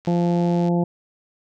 click train, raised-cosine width 0.2 ms, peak -24 dBFS, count 65, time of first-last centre 0.05-0.684 s, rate 101 Hz
harmonic tone, 173.2 Hz, F3, 14 cents flat, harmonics 1 / 2 / 3 / 4 / 5, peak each -18 / -24 / -28 / -30 / -32 dBFS, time 0.07-0.84 s, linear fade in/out 5 ms
effects none

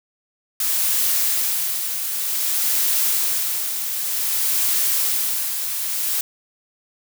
blue noise with tremolo, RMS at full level -19 dBFS, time 0.6-6.21 s, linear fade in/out 2 ms, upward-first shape sine, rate 0.54 Hz, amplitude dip 50%, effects none

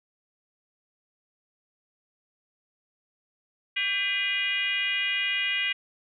sine tone with frequency modulation, 2435 Hz, D#7, 38 cents flat, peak -24 dBFS, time 3.76-5.73 s, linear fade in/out 10 ms, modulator 428 Hz, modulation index 1.5, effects none

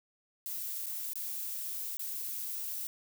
violet noise with dropouts, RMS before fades -38 dBFS, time 0.46-2.87 s, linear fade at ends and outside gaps 0 ms, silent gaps 0.859-0.867 / 1.134-1.156 / 1.97-1.994 s, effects none

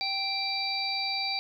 harmonic tone with a mistuned harmonic, 784 Hz, G5, in tune, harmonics 1 / 3 / 5 / 6, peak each -35 / -34 / -35 / -31 dBFS, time 0.01-1.39 s, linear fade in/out 0 ms, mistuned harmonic 6, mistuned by -24 cents, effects 10-bit

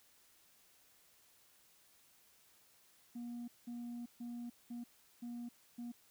sine tone bursts at uneven times, 239 Hz, A#3, 43 cents sharp, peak -40 dBFS, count 6, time 3.15-3.48 / 3.67-4.06 / 4.2-4.5 / 4.7-4.84 / 5.22-5.49 / 5.78-5.92 s, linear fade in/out 10 ms, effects tanh soft clip ceiling -41 dBFS + white hiss -68 dBFS RMS until 6.1 s

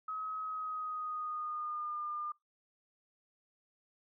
sine tone with pitch glide, 1274 to 1204.6 Hz, D#6 to D6, +41 to +44 cents, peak -36 dBFS, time 0.08-2.32 s, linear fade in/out 5 ms, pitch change -97 cents, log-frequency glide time 0.4-2.01 s, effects noise-tail reverb RT60 0.2 s tail -24 dB re dry

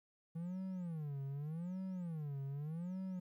triangle tone with vibrato, 161.1 Hz, E3, 39 cents flat, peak -38 dBFS, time 0.35-3.2 s, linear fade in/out 10 ms, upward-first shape sine, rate 0.84 Hz, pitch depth 280 cents each way, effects 13-bit

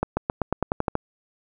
accelerating click train, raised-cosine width 1 ms, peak -8 dBFS, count 10, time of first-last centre 0.03-0.954 s, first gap 140 ms, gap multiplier 0.92, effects none

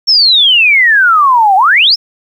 sine exponential two-way sweep, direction down then up, 5520 to 740 to 5520 Hz, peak -4 dBFS, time 0.07-1.96 s, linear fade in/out 20 ms, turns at 1.56 s, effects 7-bit

